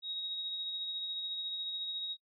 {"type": "tone with tremolo", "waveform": "sine", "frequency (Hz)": 3784, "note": "A#7", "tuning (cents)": 25, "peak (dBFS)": -35, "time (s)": [0.02, 2.17], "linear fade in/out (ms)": 50, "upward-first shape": "sine", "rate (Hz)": 14, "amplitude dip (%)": 30, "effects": ["noise-tail reverb RT60 0.1 s tail -22 dB re dry"]}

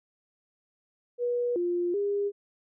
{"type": "tone with pitch steps", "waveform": "sine", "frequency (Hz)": [484.6, 350.6, 405.1], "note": ["B4", "F4", "G#4"], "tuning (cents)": [-33, 7, -43], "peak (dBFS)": -25, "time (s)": [1.18, 2.32], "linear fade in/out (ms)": 50, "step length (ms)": 380, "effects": []}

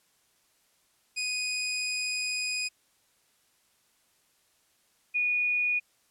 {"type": "tone pair in turn", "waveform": ["20% pulse", "sine"], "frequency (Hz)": [2489, 2458], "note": ["D#7", "D#7"], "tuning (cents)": [0, -22], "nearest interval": "unison", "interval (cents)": 22, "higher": "first", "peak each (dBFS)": -24, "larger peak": "neither", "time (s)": [[1.16, 2.69], [5.14, 5.8]], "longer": "first", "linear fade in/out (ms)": 20, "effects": ["white hiss -68 dBFS RMS until 6.1 s", "low-pass 12000 Hz 12 dB/octave"]}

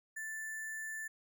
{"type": "tone with sample-and-hold", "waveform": "sine", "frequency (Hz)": 1761, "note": "A6", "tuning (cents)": 1, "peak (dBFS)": -39, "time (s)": [0.16, 1.08], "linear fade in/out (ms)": 10, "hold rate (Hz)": 8820, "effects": []}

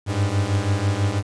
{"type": "beating tone pair", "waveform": "45% pulse", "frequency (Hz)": [96.5, 102.6], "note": ["G2", "G#2"], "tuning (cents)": [-27, -21], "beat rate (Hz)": 6.1, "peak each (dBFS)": [-23, -21], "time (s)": [0.06, 1.23], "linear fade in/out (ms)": 50, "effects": ["resampled to 22050 Hz", "7-bit"]}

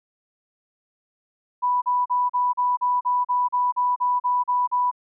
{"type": "tone bursts", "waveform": "sine", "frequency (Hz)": 987.8, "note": "B5", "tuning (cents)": 0, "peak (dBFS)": -18, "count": 14, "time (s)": [1.62, 4.914], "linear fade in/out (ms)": 20, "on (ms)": 200, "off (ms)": 38, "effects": []}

